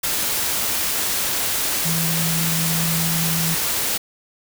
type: tone in noise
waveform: sine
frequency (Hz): 164.4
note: E3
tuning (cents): -4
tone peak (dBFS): -22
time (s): 1.85-3.55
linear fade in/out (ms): 10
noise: white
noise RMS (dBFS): -22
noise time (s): 0.03-3.98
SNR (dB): -3
effects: none